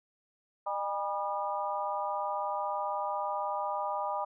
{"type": "harmonic tone with a mistuned harmonic", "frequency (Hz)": 202, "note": "G#3", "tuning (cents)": -48, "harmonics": [3, 4, 5, 6], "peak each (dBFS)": [-37, -35, -35, -38], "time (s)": [0.66, 4.25], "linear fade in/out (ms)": 10, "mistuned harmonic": 5, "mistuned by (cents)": -63, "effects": []}